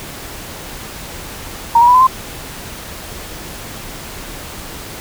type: tone with pitch steps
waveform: sine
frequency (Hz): 931 / 958.3 / 986.4 / 1015.3 / 1045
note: A#5 / A#5 / B5 / B5 / C6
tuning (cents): -2 / +48 / -2 / +48 / -2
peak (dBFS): -5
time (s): 1.75-2.07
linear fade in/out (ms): 5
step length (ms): 64
effects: pink hiss -30 dBFS RMS until 5 s